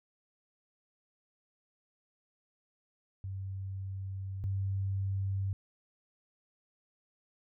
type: tone pair in turn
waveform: sine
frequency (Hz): 96.3 / 97.25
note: G2 / G2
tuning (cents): -30 / -13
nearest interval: unison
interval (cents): 17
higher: second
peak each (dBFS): -36 / -30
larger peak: second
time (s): 3.24-4.44 / 4.44-5.53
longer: first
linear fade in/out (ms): 0
effects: none